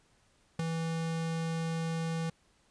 square tone with ADSR envelope, 163.9 Hz, E3, 10 cents flat, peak -27 dBFS, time 0.59-2.3 s, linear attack 6 ms, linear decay 6 ms, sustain -5 dB, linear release 6 ms, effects pink hiss -68 dBFS RMS until 2.7 s + resampled to 22050 Hz

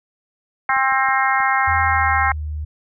harmonic tone, 265.7 Hz, C4, 27 cents sharp, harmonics 3 / 4 / 5 / 6 / 7 / 8, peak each -20 / -21 / -22 / -23 / -23 / -24 dBFS, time 0.69-2.32 s, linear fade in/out 2 ms
clicks, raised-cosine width 3 ms, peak -30 dBFS, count 5, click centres 0.698 / 0.767 / 0.923 / 1.087 / 1.403 s
sine tone with pitch glide, 84 to 75.71 Hz, E2 to D#2, +33 to -47 cents, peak -23 dBFS, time 1.67-2.65 s, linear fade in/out 10 ms, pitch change -180 cents, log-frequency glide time 1.83-2.4 s
effects none

